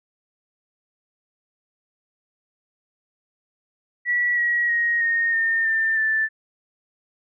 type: tone with pitch steps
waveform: sine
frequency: 1942 / 1910.8 / 1880.2 / 1850 / 1820.3 / 1791.1 / 1762.4 Hz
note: B6 / A#6 / A#6 / A#6 / A#6 / A6 / A6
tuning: -30 / +42 / +14 / -14 / -42 / +30 / +2 cents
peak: -18 dBFS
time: 4.05-6.29 s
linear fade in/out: 50 ms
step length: 320 ms
effects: none